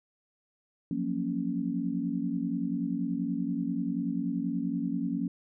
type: chord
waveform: sine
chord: Gb major seventh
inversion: third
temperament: equal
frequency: 174.61 / 185 / 233.1 / 277.2 Hz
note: F3 / Gb3 / Bb3 / Db4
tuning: 0 / 0 / 0 / 0 cents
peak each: -35 / -36 / -33 / -32 dBFS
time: 0.91-5.28 s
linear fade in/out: 2 ms
effects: none